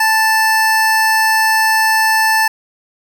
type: tone pair together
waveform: square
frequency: 880 / 1760 Hz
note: A5 / A6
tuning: 0 / 0 cents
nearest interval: octave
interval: 1200 cents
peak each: -14 dBFS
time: 0-2.48 s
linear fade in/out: 5 ms
effects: none